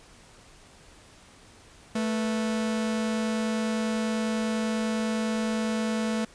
45% pulse tone pair together, 220 / 489.9 Hz, A3 / B4, 0 / -14 cents, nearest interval octave + major second, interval 1386 cents, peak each -26 / -34 dBFS, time 1.95-6.25 s, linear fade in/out 5 ms, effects pink hiss -53 dBFS RMS until 6.34 s + resampled to 22050 Hz

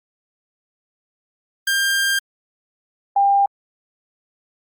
sawtooth / sine tone pair in turn, 1596 / 798 Hz, G6 / G5, +31 / +31 cents, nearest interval octave, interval 1200 cents, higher first, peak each -13 / -12 dBFS, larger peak second, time 1.67-2.19 / 3.16-3.46 s, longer first, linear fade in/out 5 ms, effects Opus 32 kbps

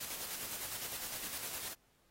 white noise with tremolo, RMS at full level -41 dBFS, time 0-1.74 s, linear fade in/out 10 ms, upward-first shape square, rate 9.8 Hz, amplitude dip 35%, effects pink hiss -72 dBFS RMS until 2.1 s + AAC 48 kbps

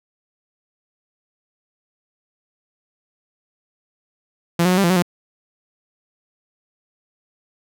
sawtooth tone with pitch steps, 170.4 / 181.8 / 182.9 / 197.4 / 171.7 / 186.1 / 175.3 Hz, F3 / F#3 / F#3 / G3 / F3 / F#3 / F3, -42 / -30 / -20 / +12 / -29 / +10 / +7 cents, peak -10 dBFS, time 4.59-5.024 s, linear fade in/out 5 ms, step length 62 ms, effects none

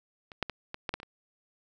clicks, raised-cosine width 0.3 ms, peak -29 / -12 / -19 / -20 / -15 / -15 / -29 / -27 dBFS, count 8, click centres 0.318 / 0.427 / 0.497 / 0.744 / 0.892 / 0.94 / 1.001 / 1.031 s, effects none

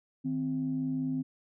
sine tone pair together, 155.56 / 260.7 Hz, D#3 / C4, 0 / -6 cents, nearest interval major sixth, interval 894 cents, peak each -35 / -29 dBFS, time 0.24-1.23 s, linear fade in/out 20 ms, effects tanh soft clip ceiling -22 dBFS

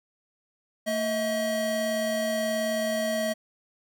square tone pair together, 225.6 / 638.1 Hz, A3 / D#5, +44 / +44 cents, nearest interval octave + tritone, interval 1800 cents, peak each -32 / -27 dBFS, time 0.86-3.34 s, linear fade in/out 20 ms, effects none

